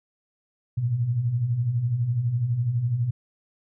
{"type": "beating tone pair", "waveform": "sine", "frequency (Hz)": [110.4, 122.4], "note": ["A2", "B2"], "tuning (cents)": [6, -15], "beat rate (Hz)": 12, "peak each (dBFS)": [-30, -22], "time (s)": [0.77, 3.11], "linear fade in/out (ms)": 10, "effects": []}